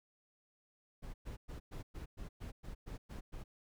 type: noise bursts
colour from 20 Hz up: brown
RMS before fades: -45 dBFS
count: 11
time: 1.02-3.44 s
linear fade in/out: 20 ms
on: 120 ms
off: 110 ms
effects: none